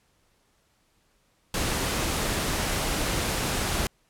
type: noise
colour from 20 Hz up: pink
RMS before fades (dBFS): -27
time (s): 1.54-3.87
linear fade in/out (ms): 2
effects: pink hiss -67 dBFS RMS until 4.09 s + low-pass 12000 Hz 12 dB/octave